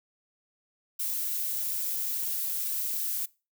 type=noise; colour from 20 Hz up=violet; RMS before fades=-31 dBFS; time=0.99-3.26 s; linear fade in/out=10 ms; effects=noise-tail reverb RT60 0.3 s tail -22 dB re dry